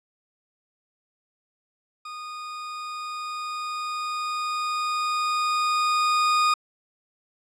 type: tone with level ramp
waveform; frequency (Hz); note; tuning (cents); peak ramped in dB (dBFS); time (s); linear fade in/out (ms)
40% pulse; 1232; D#6; -17; -34 to -17; 2.05-6.54; 5
effects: low-pass 7000 Hz 12 dB/octave